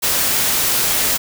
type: noise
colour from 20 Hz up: white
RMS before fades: -17 dBFS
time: 0.02-1.18 s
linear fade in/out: 20 ms
effects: none